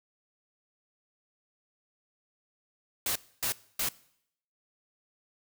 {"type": "noise bursts", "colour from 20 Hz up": "white", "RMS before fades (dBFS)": -30, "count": 3, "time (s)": [3.06, 3.888], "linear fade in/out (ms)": 2, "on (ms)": 96, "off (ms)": 270, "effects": ["noise-tail reverb RT60 0.7 s tail -21 dB re dry"]}